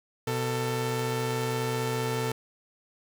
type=tone pair together; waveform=sawtooth; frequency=124.93 / 445.2 Hz; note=B2 / A4; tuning=+20 / +20 cents; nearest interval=octave + minor seventh; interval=2200 cents; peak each=-26 dBFS; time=0.27-2.32 s; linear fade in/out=5 ms; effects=none